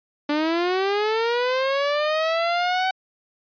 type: linear sweep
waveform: sawtooth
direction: up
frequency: 290 to 760 Hz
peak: -16 dBFS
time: 0.29-2.91 s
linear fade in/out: 5 ms
effects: resampled to 11025 Hz